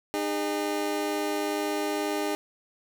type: tone pair together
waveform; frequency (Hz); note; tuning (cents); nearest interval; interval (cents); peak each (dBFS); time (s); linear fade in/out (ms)
25% pulse; 304.9 / 407; D#4 / G#4; -35 / -35; perfect fourth; 500; -26; 0.14-2.35; 0
effects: none